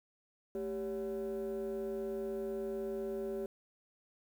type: tone with frequency modulation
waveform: sine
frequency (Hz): 392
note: G4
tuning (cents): 0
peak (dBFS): -34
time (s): 0.55-3.46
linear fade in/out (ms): 2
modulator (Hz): 171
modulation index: 0.82
effects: tanh soft clip ceiling -32 dBFS + 10-bit